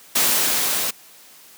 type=noise with level ramp; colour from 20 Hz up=white; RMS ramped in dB=-17 to -23 dBFS; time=0.15-0.91 s; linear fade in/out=10 ms; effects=white hiss -47 dBFS RMS until 1.57 s + high-pass 150 Hz 12 dB/octave